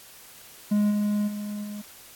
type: tone with level steps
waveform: triangle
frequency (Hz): 207.7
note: G#3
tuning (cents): 0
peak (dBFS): -17 / -20 / -28 / -31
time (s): 0.71-1.82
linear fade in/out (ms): 10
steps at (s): 0.9 / 1.27 / 1.63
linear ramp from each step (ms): 20
effects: white hiss -48 dBFS RMS until 2.15 s + AAC 64 kbps